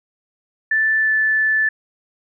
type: tone with pitch glide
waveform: sine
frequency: 1760 to 1748.9 Hz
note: A6 to A6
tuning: 0 to -11 cents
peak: -14 dBFS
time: 0.71-1.69 s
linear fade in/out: 5 ms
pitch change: -11 cents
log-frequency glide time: 0.99-1.12 s
effects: none